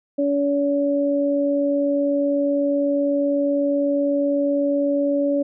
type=tone pair together; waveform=sine; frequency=284 / 568 Hz; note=C#4 / C#5; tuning=+42 / +42 cents; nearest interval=octave; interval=1200 cents; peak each=-20 / -20 dBFS; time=0.18-5.43 s; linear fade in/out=10 ms; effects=none